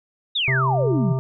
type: exponential sweep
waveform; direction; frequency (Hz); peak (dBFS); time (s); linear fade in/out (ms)
sine; down; 3865 to 146.83; -19; 0.35-1.13; 10
type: harmonic tone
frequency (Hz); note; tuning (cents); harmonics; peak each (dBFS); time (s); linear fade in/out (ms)
131.5; C3; +9; 1 / 3 / 5 / 7 / 9; -20 / -30 / -34 / -37 / -39; 0.48-1.19; 0
effects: none